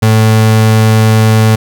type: tone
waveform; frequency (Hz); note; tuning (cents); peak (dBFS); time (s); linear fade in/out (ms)
35% pulse; 110; A2; 0; -3; 0.02-1.56; 10
effects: none